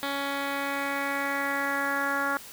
10% pulse tone with low-pass filter sweep, 279.3 Hz, C#4, 13 cents sharp, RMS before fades -29 dBFS, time 0.03-2.37 s, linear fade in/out 0 ms, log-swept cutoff 3200 to 1500 Hz, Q 3.5, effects white hiss -45 dBFS RMS until 2.52 s

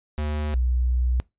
square / sine tone pair in turn, 75.2 / 61.83 Hz, D2 / B1, +42 / +3 cents, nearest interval minor third, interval 339 cents, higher first, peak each -25 / -19 dBFS, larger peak second, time 0.18-0.54 / 0.54-1.2 s, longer second, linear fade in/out 0 ms, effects noise-tail reverb RT60 0.2 s tail -22 dB re dry + resampled to 8000 Hz

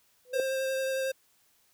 sine tone with exponential growth, 501 Hz, B4, 25 cents sharp, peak -22 dBFS, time 0.25-0.4 s, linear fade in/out 2 ms, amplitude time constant 32 ms
square tone with vibrato, 530 Hz, C5, 22 cents sharp, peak -29 dBFS, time 0.33-1.12 s, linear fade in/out 10 ms, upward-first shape triangle, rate 11 Hz, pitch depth 14 cents each way
effects white hiss -67 dBFS RMS until 1.73 s

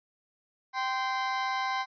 30% pulse tone pair together, 780 / 1038.2 Hz, G5 / C6, -9 / -14 cents, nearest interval perfect fourth, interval 495 cents, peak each -29 / -28 dBFS, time 0.73-1.86 s, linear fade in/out 50 ms, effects resampled to 11025 Hz

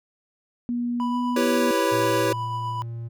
sine tone with pitch glide, 240.6 to 245.4 Hz, B3 to B3, -45 to -11 cents, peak -23 dBFS, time 0.69-1.71 s, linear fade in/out 0 ms, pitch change +34 cents, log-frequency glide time 1.1-1.16 s
triangle tone with tremolo, 987.8 Hz, B5, in tune, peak -24 dBFS, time 1-2.82 s, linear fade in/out 0 ms, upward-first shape triangle, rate 7.9 Hz, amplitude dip 30%
square chord, C# half-diminished seventh, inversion first, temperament equal, 329.6 / 392 / 493.9 / 554.4 Hz, E4 / G4 / B4 / C#5, 0 / 0 / 0 / 0 cents, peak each -27 dBFS, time 1.36-2.33 s, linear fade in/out 5 ms
triangle tone, 116.4 Hz, A#2, 2 cents flat, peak -28 dBFS, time 1.91-3.09 s, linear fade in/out 20 ms
effects none

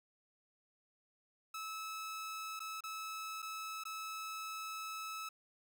sawtooth tone with dropouts, 1300 Hz, E6, 24 cents flat, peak -38 dBFS, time 1.54-5.29 s, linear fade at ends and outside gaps 5 ms, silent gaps 2.594-2.602 / 2.807-2.837 / 3.421-3.426 / 3.838-3.852 s, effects none

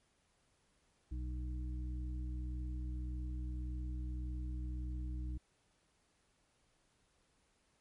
harmonic tone, 61.74 Hz, B1, in tune, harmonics 1 / 2 / 3 / 5, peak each -38 / -50 / -55 / -51 dBFS, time 1.11-5.38 s, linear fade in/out 10 ms, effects pink hiss -75 dBFS RMS until 7.8 s + MP3 48 kbps

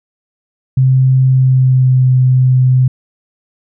sine tone with pitch glide, 130.81 to 128.41 Hz, C3 to C3, 0 to -32 cents, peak -6 dBFS, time 0.77-2.88 s, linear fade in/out 5 ms, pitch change -32 cents, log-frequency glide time 1.28-2.05 s, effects none

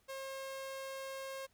sawtooth tone, 537 Hz, C5, 45 cents sharp, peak -38 dBFS, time 0.08-1.47 s, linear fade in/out 20 ms, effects pink hiss -73 dBFS RMS until 1.53 s

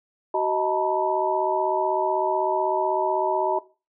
sine tone cluster, 377.1 / 628 / 888 / 964 Hz, F#4 / D#5 / A5 / B5, +33 / +16 / +16 / -42 cents, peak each -26 dBFS, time 0.34-3.59 s, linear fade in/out 5 ms, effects noise-tail reverb RT60 0.3 s tail -17 dB re dry

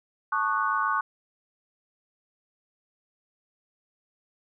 sine chord, D# half-diminished seventh, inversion second, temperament equal with one note detuned, 880 / 1108.7 / 1216.1 / 1480 Hz, A5 / C#6 / D#6 / F#6, 0 / 0 / -40 / 0 cents, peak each -32 / -26 / -30 / -29 dBFS, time 0.32-1.01 s, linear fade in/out 5 ms, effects none

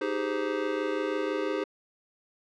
square chord, Ab major seventh, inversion second, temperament just, 311.5 / 389.3 / 415.3 / 519.1 Hz, Eb4 / G4 / Ab4 / C5, +2 / -12 / 0 / -14 cents, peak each -34 dBFS, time 0.01-1.64 s, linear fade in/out 5 ms, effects low-pass 3000 Hz 12 dB/octave

